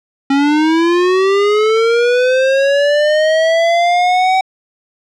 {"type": "linear sweep", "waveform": "square", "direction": "up", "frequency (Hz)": [271.9, 762], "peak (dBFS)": -10, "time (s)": [0.3, 4.41], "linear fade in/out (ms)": 5, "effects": ["low-pass 4000 Hz 12 dB/octave"]}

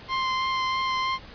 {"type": "tone with vibrato", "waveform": "sawtooth", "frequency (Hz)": 1046.5, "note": "C6", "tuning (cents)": 0, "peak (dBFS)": -20, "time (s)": [0.08, 1.19], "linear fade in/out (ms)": 50, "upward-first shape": "sine", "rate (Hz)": 3.1, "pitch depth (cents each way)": 11, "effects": ["pink hiss -45 dBFS RMS until 1.34 s", "resampled to 11025 Hz"]}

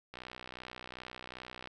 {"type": "click train", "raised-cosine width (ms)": 0.3, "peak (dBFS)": -28, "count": 97, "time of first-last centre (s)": [0.14, 1.674], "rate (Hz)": 62.6, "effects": []}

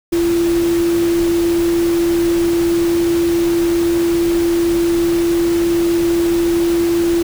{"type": "tone in noise", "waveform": "sine", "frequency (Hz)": 340, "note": "F4", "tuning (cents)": -46, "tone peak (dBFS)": -12, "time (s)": [0.12, 7.23], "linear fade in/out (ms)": 10, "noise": "pink", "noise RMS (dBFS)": -27, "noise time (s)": [0.12, 7.23], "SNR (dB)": 12, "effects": []}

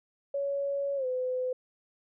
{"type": "tone with pitch glide", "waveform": "sine", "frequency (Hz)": [560, 507.6], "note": ["C#5", "B4"], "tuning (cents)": [18, 47], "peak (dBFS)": -28, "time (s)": [0.34, 1.53], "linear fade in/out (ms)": 5, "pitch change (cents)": -171, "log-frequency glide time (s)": [0.96, 1.06], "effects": []}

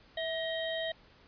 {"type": "harmonic tone with a mistuned harmonic", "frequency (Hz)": 630, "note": "D#5", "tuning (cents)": 21, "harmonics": [1, 3, 5, 6], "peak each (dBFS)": [-34, -39, -41, -42], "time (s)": [0.17, 0.92], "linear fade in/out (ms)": 5, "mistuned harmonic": 1, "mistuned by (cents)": 57, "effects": ["pink hiss -60 dBFS RMS until 1.27 s", "resampled to 11025 Hz"]}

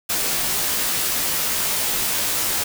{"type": "noise with comb filter", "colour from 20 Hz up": "white", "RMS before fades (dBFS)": -22, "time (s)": [0.09, 2.64], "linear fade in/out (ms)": 10, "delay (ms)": 16, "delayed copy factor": -0.85, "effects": []}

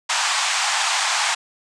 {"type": "band-pass noise", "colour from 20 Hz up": "pink", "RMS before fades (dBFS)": -21, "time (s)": [0.09, 1.35], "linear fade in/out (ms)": 10, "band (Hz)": [750, 8500], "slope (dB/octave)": 48, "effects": []}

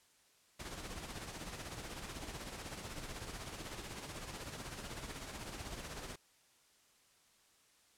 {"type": "noise with tremolo", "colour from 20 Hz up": "pink", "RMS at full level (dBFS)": -44, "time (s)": [0.59, 6.16], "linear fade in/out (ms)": 10, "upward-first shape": "sine", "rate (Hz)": 16, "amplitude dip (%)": 50, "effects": ["white hiss -69 dBFS RMS until 7.97 s", "low-pass 10000 Hz 12 dB/octave"]}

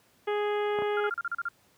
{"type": "harmonic tone", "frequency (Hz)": 415.3, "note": "G#4", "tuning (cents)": 0, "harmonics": [1, 2, 3, 4, 5, 6, 7, 8], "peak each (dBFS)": [-27, -34, -38, -41, -41, -48, -47, -49], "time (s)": [0.27, 1.1], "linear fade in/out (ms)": 10}
{"type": "clicks", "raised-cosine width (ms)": 1, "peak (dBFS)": -21, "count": 2, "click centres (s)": [0.788, 0.821]}
{"type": "tone bursts", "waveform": "sine", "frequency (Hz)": 1394, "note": "F6", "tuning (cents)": -4, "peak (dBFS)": -28, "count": 8, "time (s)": [0.97, 1.486], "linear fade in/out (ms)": 2, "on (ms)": 33, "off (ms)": 36}
{"effects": ["pink hiss -64 dBFS RMS until 1.77 s", "high-pass 100 Hz 12 dB/octave"]}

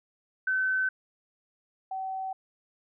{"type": "tone pair in turn", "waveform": "sine", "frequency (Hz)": [1525, 762.5], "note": ["G6", "G5"], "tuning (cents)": [-48, -48], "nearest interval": "octave", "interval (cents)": 1200, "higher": "first", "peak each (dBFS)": [-24, -31], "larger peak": "first", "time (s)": [[0.47, 0.89], [1.91, 2.33]], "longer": "neither", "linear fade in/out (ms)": 5, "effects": []}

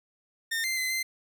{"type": "tone with pitch steps", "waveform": "sawtooth", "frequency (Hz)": [1821, 2083, 2044, 2075], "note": ["A#6", "C7", "C7", "C7"], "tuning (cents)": [-41, -8, -41, -15], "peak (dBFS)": -24, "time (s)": [0.51, 1.03], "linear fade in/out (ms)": 10, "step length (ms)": 130, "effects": []}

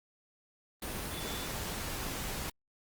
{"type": "tone in noise", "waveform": "sine", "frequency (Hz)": 3481, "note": "A7", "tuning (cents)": -19, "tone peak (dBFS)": -46, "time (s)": [1.11, 1.46], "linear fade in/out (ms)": 5, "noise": "pink", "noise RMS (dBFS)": -38, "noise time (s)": [0.82, 2.5], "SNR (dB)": -11, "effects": ["Opus 32 kbps"]}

